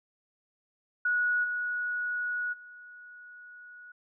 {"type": "tone with level steps", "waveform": "sine", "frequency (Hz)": 1461, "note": "F#6", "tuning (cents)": -22, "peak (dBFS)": [-24, -29, -46], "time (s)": [1.05, 3.92], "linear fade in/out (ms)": 5, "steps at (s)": [1.43, 2.52], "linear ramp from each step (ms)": 20, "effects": []}